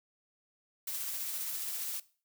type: noise with tremolo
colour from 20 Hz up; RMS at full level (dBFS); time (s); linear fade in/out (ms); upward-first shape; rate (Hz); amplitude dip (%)
blue; -36; 0.87-2; 5; triangle; 15; 30
effects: noise-tail reverb RT60 0.4 s tail -19 dB re dry